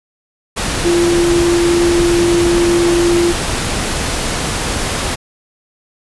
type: tone in noise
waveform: sine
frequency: 344.5 Hz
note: F4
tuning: 24 cents flat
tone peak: -10 dBFS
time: 0.84-3.33 s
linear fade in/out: 20 ms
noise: pink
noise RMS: -18 dBFS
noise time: 0.56-5.16 s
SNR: +5 dB
effects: resampled to 24000 Hz